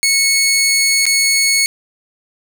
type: tone with dropouts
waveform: 15% pulse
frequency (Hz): 2201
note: C#7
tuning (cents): -13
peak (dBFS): -5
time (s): 0.03-1.66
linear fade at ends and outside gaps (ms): 0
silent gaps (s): 1.055-1.065
effects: none